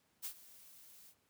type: noise with ADSR envelope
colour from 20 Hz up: blue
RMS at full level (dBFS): -41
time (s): 0.22-1.15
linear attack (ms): 32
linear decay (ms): 81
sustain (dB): -18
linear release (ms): 66
effects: pink hiss -75 dBFS RMS until 1.29 s + high-pass 100 Hz 12 dB/octave